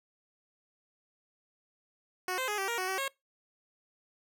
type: tone with pitch steps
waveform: 10% pulse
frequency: 367.5 / 518 / 417.3 / 387.9 / 469.5 / 371.2 / 381 / 544 Hz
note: F#4 / C5 / G#4 / G4 / A#4 / F#4 / G4 / C#5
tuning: -12 / -17 / +8 / -18 / +12 / +6 / -49 / -33 cents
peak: -23 dBFS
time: 2.28-3.08 s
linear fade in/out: 2 ms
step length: 100 ms
effects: noise-tail reverb RT60 0.2 s tail -23 dB re dry